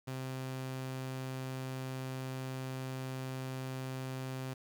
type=tone; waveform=sawtooth; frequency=130.81 Hz; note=C3; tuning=in tune; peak=-34 dBFS; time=0.07-4.54 s; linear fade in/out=10 ms; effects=10-bit